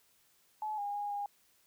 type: tone with pitch steps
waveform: sine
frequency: 857 / 814 / 821 / 814 Hz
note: A5 / G#5 / G#5 / G#5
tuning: -46 / -35 / -20 / -35 cents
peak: -34 dBFS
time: 0.62-1.26 s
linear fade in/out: 2 ms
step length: 160 ms
effects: white hiss -69 dBFS RMS until 1.66 s